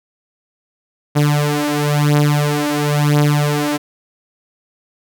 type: beating tone pair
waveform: sawtooth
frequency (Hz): 146.83 / 147.81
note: D3 / D3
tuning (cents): 0 / +11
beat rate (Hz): 0.98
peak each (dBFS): -12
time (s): 1.15-3.78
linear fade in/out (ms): 20
effects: none